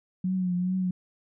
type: tone with vibrato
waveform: sine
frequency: 182.4 Hz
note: F#3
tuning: 24 cents flat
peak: -24 dBFS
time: 0.24-0.91 s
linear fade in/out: 5 ms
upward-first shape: triangle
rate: 2.4 Hz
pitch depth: 55 cents each way
effects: none